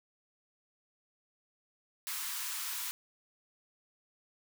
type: high-pass noise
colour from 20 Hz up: white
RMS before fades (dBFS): -38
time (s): 2.07-2.91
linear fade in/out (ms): 0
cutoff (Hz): 890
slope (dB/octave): 96
effects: none